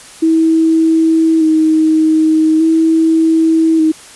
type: tone with vibrato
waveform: sine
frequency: 319.2 Hz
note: D#4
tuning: 44 cents sharp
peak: -7 dBFS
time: 0.22-3.92 s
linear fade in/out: 10 ms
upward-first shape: square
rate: 0.42 Hz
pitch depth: 22 cents each way
effects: white hiss -36 dBFS RMS until 4.15 s + resampled to 24000 Hz